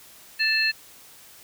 sine tone cluster, 1763 / 2642 / 4216 Hz, A6 / E7 / C8, +3 / +3 / +12 cents, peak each -24 dBFS, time 0.39-0.72 s, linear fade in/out 20 ms, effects white hiss -49 dBFS RMS until 1.43 s

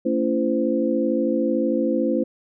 sine tone cluster, 226 / 279.3 / 337.3 / 514 Hz, A3 / C#4 / E4 / C5, +47 / +13 / +40 / -31 cents, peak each -24 dBFS, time 0.05-2.24 s, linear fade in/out 10 ms, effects none

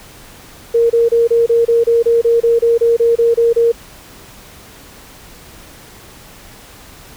sine tone bursts, 465.5 Hz, A#4, 2 cents flat, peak -8 dBFS, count 16, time 0.74-3.72 s, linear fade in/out 10 ms, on 160 ms, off 28 ms, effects pink hiss -39 dBFS RMS until 7.16 s

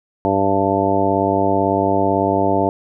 harmonic tone, 98 Hz, G2, in tune, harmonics 1 / 2 / 3 / 4 / 5 / 6 / 7 / 9, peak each -26 / -25 / -21 / -22 / -24 / -23 / -20 / -21 dBFS, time 0.25-2.69 s, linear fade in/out 0 ms, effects none

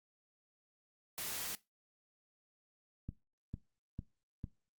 white noise, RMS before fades -41 dBFS, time 1.18-1.55 s, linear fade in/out 0 ms
click train, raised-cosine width 5 ms, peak -29 dBFS, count 4, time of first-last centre 3.09-4.441 s, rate 2.22 Hz
effects noise-tail reverb RT60 0.2 s tail -18 dB re dry + Opus 48 kbps

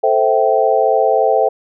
sine chord, A minor seventh, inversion none, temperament equal with one note detuned, 440 / 523.3 / 659.3 / 773.6 Hz, A4 / C5 / E5 / G5, 0 / 0 / 0 / -23 cents, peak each -16 dBFS, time 0.03-1.49 s, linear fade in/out 10 ms, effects none

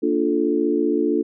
sine chord, Bb major seventh, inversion none, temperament equal with one note detuned, 233.1 / 293.7 / 349.2 / 435.7 Hz, Bb3 / D4 / F4 / A4, 0 / 0 / 0 / -17 cents, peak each -26 / -21 / -22 / -23 dBFS, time 0.02-1.23 s, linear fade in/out 20 ms, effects none

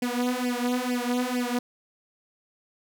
sawtooth tone with flanger, 246.9 Hz, B3, in tune, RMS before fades -27 dBFS, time 0.02-1.59 s, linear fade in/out 5 ms, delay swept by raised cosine 0.38 to 4.38 ms, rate 2.2 Hz, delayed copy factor +1, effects none

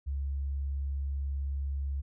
sine tone, 69.3 Hz, C#2, in tune, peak -30 dBFS, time 0.06-2.02 s, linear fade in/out 20 ms, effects none

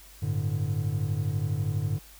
triangle chord, G suspended second, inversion none, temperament just, 98 / 110.25 / 147 Hz, G2 / A2 / D3, 0 / +4 / +2 cents, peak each -28 dBFS, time 0.22-1.99 s, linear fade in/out 10 ms, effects added 50 Hz sine -52 dBFS peak until 2.19 s + white hiss -52 dBFS RMS until 2.19 s

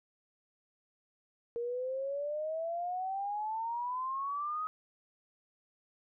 sine exponential sweep, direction up, 466.2 to 1270 Hz, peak -33 dBFS, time 1.56-4.67 s, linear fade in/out 0 ms, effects none

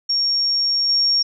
sine tone with level steps, 5540 Hz, F8, 15 cents flat, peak -16 / -14 dBFS, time 0.09-1.23 s, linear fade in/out 10 ms, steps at 0.89 s, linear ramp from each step 2 ms, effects none

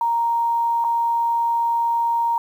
sine tone with dropouts, 932.3 Hz, A#5, in tune, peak -17 dBFS, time 0.01-2.38 s, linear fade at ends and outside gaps 2 ms, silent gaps 0.842-0.846 s, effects 8-bit

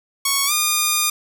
5% pulse tone with pitch glide, 1108.7 to 1216 Hz, C#6 to D#6, 0 to -40 cents, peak -5 dBFS, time 0.25-1.1 s, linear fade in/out 5 ms, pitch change +160 cents, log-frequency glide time 0.46-0.52 s, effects none

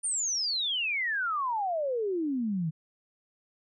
sine exponential sweep, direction down, 9320 to 151.4 Hz, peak -27 dBFS, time 0.03-2.71 s, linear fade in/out 20 ms, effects none

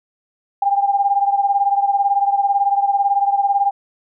sine beating tone pair, 797 / 815 Hz, G5 / G#5, +28 / -33 cents, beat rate 18 Hz, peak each -15 / -19 dBFS, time 0.62-3.71 s, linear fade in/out 5 ms, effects none

